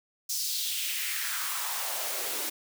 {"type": "noise with high-pass filter sweep", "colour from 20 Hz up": "white", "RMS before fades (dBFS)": -32, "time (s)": [0.29, 2.5], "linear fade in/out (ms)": 10, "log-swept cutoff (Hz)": [5600, 320], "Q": 2.4, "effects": []}